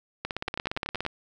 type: two click trains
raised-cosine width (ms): 0.3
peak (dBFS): -15 / -14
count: 7 / 15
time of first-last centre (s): 0.48-1.051 / 0.25-1.064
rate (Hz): 10.5 / 17.2
effects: none